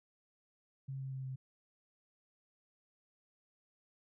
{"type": "tone with pitch steps", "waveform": "sine", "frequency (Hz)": [134.9, 133.66, 132.43, 131.21], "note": ["C#3", "C3", "C3", "C3"], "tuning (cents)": [-47, 37, 21, 5], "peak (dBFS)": -39, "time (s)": [0.88, 1.36], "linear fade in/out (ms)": 10, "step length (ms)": 120, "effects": []}